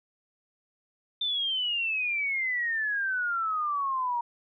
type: exponential sweep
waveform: sine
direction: down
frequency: 3588 to 939 Hz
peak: -26 dBFS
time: 1.21-4.21 s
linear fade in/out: 5 ms
effects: none